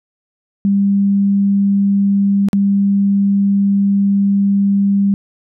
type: tone with dropouts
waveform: sine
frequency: 199 Hz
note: G3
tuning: 26 cents sharp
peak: -10 dBFS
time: 0.65-5.14 s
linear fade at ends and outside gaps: 0 ms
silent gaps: 2.486-2.531 s
effects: none